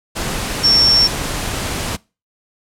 sine tone in noise, 5460 Hz, F8, 40 cents flat, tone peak -9 dBFS, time 0.63-1.08 s, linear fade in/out 20 ms, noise pink, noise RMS -22 dBFS, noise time 0.15-1.97 s, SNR +10 dB, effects noise-tail reverb RT60 0.3 s tail -24 dB re dry + low-pass 11000 Hz 12 dB/octave

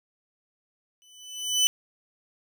25% pulse tone with exponential growth, 2999 Hz, F#7, 23 cents sharp, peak -13 dBFS, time 1.02-1.67 s, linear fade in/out 0 ms, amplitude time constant 140 ms, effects none

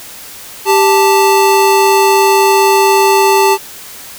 square tone pair together, 392 / 881.5 Hz, G4 / A5, 0 / +3 cents, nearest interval octave + major second, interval 1403 cents, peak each -10 dBFS, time 0.65-3.58 s, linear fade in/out 50 ms, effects white hiss -31 dBFS RMS until 4.18 s

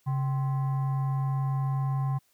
sine tone with frequency modulation, 136.3 Hz, C#3, 29 cents flat, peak -24 dBFS, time 0.06-2.19 s, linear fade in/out 20 ms, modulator 911 Hz, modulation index 0.34, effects tanh soft clip ceiling -20 dBFS + white hiss -68 dBFS RMS until 2.33 s

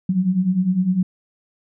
sine beating tone pair, 177.1 / 187 Hz, F3 / F#3, +24 / +19 cents, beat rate 9.9 Hz, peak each -22 / -17 dBFS, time 0.09-1.03 s, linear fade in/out 5 ms, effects none

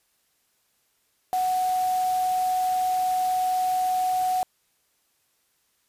sine tone in noise, 740 Hz, F#5, in tune, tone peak -21 dBFS, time 1.33-4.43 s, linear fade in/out 0 ms, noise white, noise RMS -39 dBFS, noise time 1.33-4.43 s, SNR +15 dB, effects white hiss -69 dBFS RMS until 5.88 s + resampled to 32000 Hz

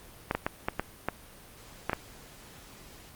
clicks, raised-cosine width 0.5 ms, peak -12 dBFS, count 8, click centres 0.311 / 0.35 / 0.465 / 0.685 / 0.796 / 1.086 / 1.896 / 1.932 s, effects pink hiss -51 dBFS RMS until 3.15 s + Opus 32 kbps

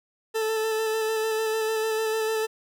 40% pulse tone with vibrato, 440 Hz, A4, in tune, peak -23 dBFS, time 0.34-2.47 s, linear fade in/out 20 ms, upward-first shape square, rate 6.7 Hz, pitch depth 15 cents each way, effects none

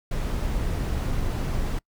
brown noise, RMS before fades -26 dBFS, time 0.11-1.79 s, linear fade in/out 5 ms, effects noise-tail reverb RT60 0.1 s tail -25 dB re dry

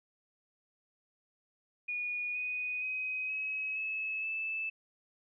sine tone with pitch steps, 2452 / 2486 / 2521 / 2556 / 2592 / 2628 Hz, D#7 / D#7 / D#7 / D#7 / E7 / E7, -26 / -2 / +22 / +46 / -30 / -6 cents, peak -33 dBFS, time 1.88-4.7 s, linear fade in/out 10 ms, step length 470 ms, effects none

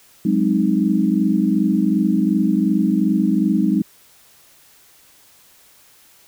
sine chord, Ab dominant seventh, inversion third, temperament equal, 185 / 207.7 / 261.6 / 311.1 Hz, Gb3 / Ab3 / C4 / Eb4, 0 / 0 / 0 / 0 cents, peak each -20 / -18 / -22 / -20 dBFS, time 0.25-3.82 s, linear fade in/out 5 ms, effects white hiss -51 dBFS RMS until 6.27 s

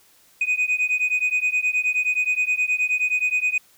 sine beating tone pair, 2489 / 2498.5 Hz, D#7 / D#7, 0 / +7 cents, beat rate 9.5 Hz, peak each -20 dBFS, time 0.41-3.58 s, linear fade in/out 5 ms, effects tanh soft clip ceiling -16 dBFS + white hiss -56 dBFS RMS until 3.77 s

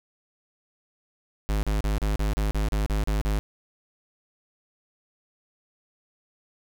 square tone bursts, 51.91 Hz, G#1, in tune, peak -23 dBFS, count 11, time 1.49-3.39 s, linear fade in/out 0 ms, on 140 ms, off 36 ms, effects none

